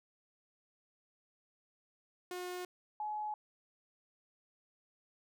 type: tone pair in turn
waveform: sawtooth / sine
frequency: 360.4 / 847.3 Hz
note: F#4 / G#5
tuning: -45 / +34 cents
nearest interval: octave + minor third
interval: 1479 cents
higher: second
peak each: -36 / -36 dBFS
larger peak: neither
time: 2.31-2.65 / 3-3.34 s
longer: neither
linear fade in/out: 2 ms
effects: none